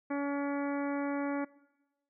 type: harmonic tone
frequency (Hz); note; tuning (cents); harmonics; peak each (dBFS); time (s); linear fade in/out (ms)
283.3; C#4; +38; 1 / 2 / 3 / 4 / 5 / 6 / 7 / 8; -32 / -38 / -42 / -44 / -46 / -48 / -49 / -50; 0.1-1.45; 10
effects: noise-tail reverb RT60 1.0 s tail -21 dB re dry